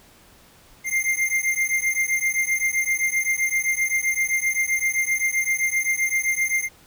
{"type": "beating tone pair", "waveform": "square", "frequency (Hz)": [2100, 2107.7], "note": ["C7", "C7"], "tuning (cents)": [6, 12], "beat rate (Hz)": 7.7, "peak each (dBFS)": [-24, -24], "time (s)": [0.84, 6.69], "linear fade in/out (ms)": 50, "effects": ["pink hiss -52 dBFS RMS until 6.86 s"]}